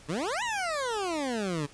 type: exponential two-way sweep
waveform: 20% pulse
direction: up then down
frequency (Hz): 138.59 to 1001 to 138.59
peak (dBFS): -24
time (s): 0.08-1.67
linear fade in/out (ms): 20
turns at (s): 0.43
effects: pink hiss -53 dBFS RMS until 1.73 s + resampled to 22050 Hz

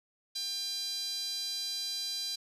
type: tone with high-pass filter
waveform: sawtooth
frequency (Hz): 800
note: G5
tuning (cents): +35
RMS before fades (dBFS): -36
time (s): 0.35-2.36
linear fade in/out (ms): 10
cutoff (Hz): 4400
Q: 10
effects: resampled to 32000 Hz

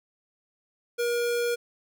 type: tone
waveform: square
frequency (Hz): 476.6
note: A#4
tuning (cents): +38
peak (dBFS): -25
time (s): 0.98-1.56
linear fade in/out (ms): 20
effects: none

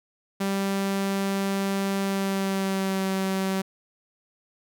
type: tone with pitch glide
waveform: sawtooth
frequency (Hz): 196 to 191.41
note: G3 to G3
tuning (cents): 0 to -41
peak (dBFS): -20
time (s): 0.4-3.62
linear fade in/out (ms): 10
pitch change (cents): -41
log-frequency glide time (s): 2.02-3.06
effects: none

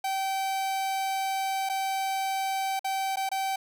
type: tone with dropouts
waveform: 45% pulse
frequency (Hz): 773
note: G5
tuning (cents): -24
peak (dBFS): -27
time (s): 0.04-3.56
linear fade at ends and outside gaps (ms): 5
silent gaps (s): 1.691-1.696 / 2.794-2.844 / 3.159-3.169 / 3.291-3.315
effects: none

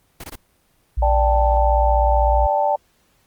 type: noise bursts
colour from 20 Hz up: pink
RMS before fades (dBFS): -33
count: 3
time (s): 0.2-0.357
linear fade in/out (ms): 5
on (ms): 39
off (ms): 20
type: tone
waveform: sine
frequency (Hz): 58.4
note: A#1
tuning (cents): +4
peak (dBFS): -16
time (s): 0.97-2.47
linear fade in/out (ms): 10
type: chord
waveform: sine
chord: D suspended fourth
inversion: none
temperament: equal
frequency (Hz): 587.3 / 784 / 880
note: D5 / G5 / A5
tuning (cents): 0 / 0 / 0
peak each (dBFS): -20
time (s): 1.02-2.76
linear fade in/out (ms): 5
effects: pink hiss -61 dBFS RMS until 3.26 s + Opus 24 kbps

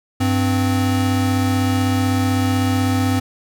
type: tone pair together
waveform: square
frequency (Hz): 98.55 / 259.7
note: G2 / C4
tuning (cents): +10 / -13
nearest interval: octave + perfect fourth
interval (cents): 1677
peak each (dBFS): -19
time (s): 0.2-3.2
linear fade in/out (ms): 10
effects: none

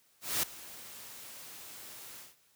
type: noise with ADSR envelope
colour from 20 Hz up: white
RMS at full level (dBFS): -29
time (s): 0.21-2.36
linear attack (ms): 220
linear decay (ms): 6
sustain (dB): -19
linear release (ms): 180
effects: white hiss -68 dBFS RMS until 2.55 s + high-pass 60 Hz 12 dB/octave

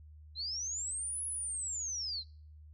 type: linear two-way sweep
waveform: sine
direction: up then down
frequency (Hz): 3951 to 10548 to 3951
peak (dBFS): -35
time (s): 0.35-2.24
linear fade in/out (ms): 50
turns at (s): 1.25
effects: noise-tail reverb RT60 0.5 s tail -25 dB re dry + added 76 Hz sine -51 dBFS peak until 2.73 s

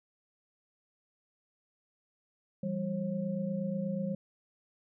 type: tone cluster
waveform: sine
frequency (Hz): 168.7 / 197 / 538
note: E3 / G3 / C5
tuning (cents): +40 / +9 / +48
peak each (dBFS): -37 / -33 / -38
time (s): 2.63-4.15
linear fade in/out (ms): 5
effects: none

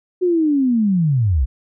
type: linear sweep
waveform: sine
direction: down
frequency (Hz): 370 to 55.2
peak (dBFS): -13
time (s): 0.21-1.46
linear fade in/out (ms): 20
effects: none

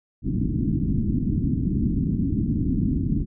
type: low-pass noise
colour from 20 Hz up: white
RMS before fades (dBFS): -23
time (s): 0.22-3.26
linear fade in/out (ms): 50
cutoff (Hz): 290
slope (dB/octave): 48
effects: none

